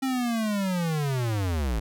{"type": "linear sweep", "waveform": "square", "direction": "down", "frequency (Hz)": [269.2, 50.8], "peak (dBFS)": -25, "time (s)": [0.02, 1.8], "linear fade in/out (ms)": 10, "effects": []}